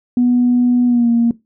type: tone with pitch glide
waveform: sine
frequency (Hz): 245.3 to 234.1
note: B3 to A#3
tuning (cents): -12 to +8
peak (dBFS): -9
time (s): 0.17-1.31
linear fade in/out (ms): 2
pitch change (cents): -80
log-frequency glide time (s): 0.86-1.09
effects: noise-tail reverb RT60 0.2 s tail -19 dB re dry + tanh soft clip ceiling -5 dBFS